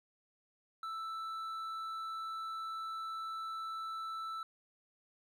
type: tone with hard clipping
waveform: sine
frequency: 1321 Hz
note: E6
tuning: 3 cents sharp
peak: -40 dBFS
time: 0.83-4.43 s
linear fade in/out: 2 ms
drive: 5 dB
effects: none